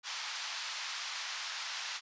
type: band-pass noise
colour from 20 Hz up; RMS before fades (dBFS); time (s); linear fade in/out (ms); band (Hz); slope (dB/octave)
white; -40; 0.03-2.01; 50; 880 to 5700; 24
effects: resampled to 16000 Hz